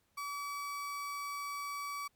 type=tone; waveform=35% pulse; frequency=1144 Hz; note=D6; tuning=46 cents flat; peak=-36 dBFS; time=0.17-2.08 s; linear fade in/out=10 ms; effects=pink hiss -75 dBFS RMS until 2.15 s + MP3 96 kbps